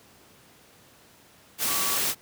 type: tone in noise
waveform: sine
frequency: 1139 Hz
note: C#6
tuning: 47 cents sharp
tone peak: -34 dBFS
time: 1.65-2 s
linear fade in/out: 50 ms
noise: white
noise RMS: -26 dBFS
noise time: 1.58-2.15 s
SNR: -11 dB
effects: pink hiss -55 dBFS RMS until 2.21 s + high-pass 100 Hz 12 dB/octave